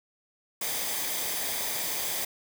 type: noise with comb filter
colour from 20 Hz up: white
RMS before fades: -31 dBFS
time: 0.61-2.25 s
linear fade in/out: 5 ms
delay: 0.72 ms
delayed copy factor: -0.5
effects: none